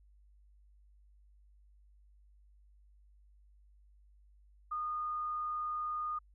sine tone, 1226 Hz, D#6, 26 cents flat, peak -34 dBFS, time 4.71-6.19 s, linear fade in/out 10 ms, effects added 50 Hz sine -60 dBFS peak until 6.34 s

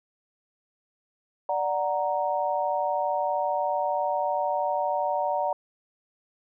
sine chord, D augmented, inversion none, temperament equal, 587.3 / 740 / 932.3 Hz, D5 / F#5 / A#5, 0 / 0 / 0 cents, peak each -28 dBFS, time 1.49-5.53 s, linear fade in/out 2 ms, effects none

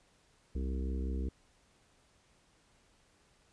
harmonic tone, 65.41 Hz, C2, in tune, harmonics 1 / 3 / 4 / 5 / 6 / 7, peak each -33 / -43 / -45 / -47 / -49 / -50 dBFS, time 0.55-1.29 s, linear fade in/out 5 ms, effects pink hiss -68 dBFS RMS until 3.52 s + resampled to 22050 Hz

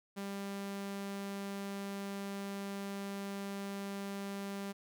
sawtooth tone, 198.4 Hz, G3, 21 cents sharp, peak -35 dBFS, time 0.16-4.73 s, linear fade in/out 20 ms, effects none

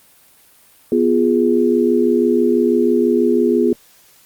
sine chord, F diminished, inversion second, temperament equal, 246.9 / 349.2 / 415.3 Hz, Cb4 / F4 / Ab4, 0 / 0 / 0 cents, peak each -16 dBFS, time 0.92-3.73 s, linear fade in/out 2 ms, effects white hiss -50 dBFS RMS until 4.25 s + Opus 32 kbps

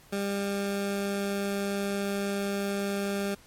20% pulse tone, 199.6 Hz, G3, 32 cents sharp, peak -23 dBFS, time 0.12-3.35 s, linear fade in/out 10 ms, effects pink hiss -56 dBFS RMS until 3.46 s + MP3 64 kbps

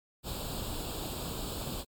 pink noise with comb filter, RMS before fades -37 dBFS, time 0.23-1.85 s, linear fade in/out 50 ms, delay 0.25 ms, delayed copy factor +0.8, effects MP3 96 kbps

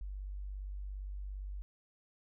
sine tone, 48.72 Hz, G1, 10 cents flat, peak -39 dBFS, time 0.01-1.62 s, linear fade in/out 0 ms, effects none

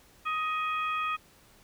harmonic tone with a mistuned harmonic, 626 Hz, D#5, 10 cents sharp, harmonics 2 / 3 / 4 / 5, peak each -29 / -42 / -35 / -44 dBFS, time 0.25-1.17 s, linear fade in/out 20 ms, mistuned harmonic 5, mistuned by +75 cents, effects pink hiss -59 dBFS RMS until 1.63 s

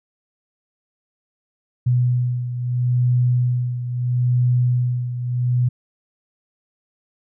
sine beating tone pair, 123.47 / 124.23 Hz, B2 / B2, 0 / +11 cents, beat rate 0.76 Hz, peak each -17 / -23 dBFS, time 1.86-5.69 s, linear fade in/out 10 ms, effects none

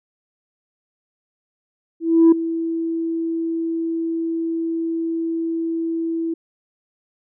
sine tone with ADSR envelope, 329.6 Hz, E4, in tune, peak -5 dBFS, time 2-6.34 s, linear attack 320 ms, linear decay 6 ms, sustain -15 dB, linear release 6 ms, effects tanh soft clip ceiling -6 dBFS

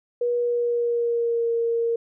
sine tone with pitch glide, 482.1 to 464.1 Hz, B4 to A#4, -42 to -8 cents, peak -20 dBFS, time 0.21-1.96 s, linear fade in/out 5 ms, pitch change -66 cents, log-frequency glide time 0.36-1.51 s, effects none

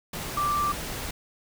sine tone in noise, 1174.7 Hz, D6, in tune, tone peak -23 dBFS, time 0.37-0.72 s, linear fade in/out 5 ms, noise pink, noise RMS -34 dBFS, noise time 0.13-1.11 s, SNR +8 dB, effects none

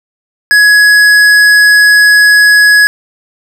sine tone with tanh clipping, 1678 Hz, G#6, 17 cents sharp, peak -4 dBFS, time 0.51-2.87 s, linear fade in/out 0 ms, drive 14 dB, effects none

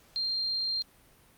sine tone, 4186 Hz, C8, in tune, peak -28 dBFS, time 0.16-0.82 s, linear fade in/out 0 ms, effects pink hiss -60 dBFS RMS until 1.37 s + Opus 48 kbps

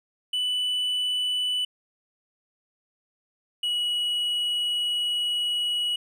triangle tone pair in turn, 2981 / 2920 Hz, F#7 / F#7, +12 / -24 cents, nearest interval unison, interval 36 cents, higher first, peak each -22 dBFS, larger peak neither, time 0.33-1.65 / 3.63-5.96 s, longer second, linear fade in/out 5 ms, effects none

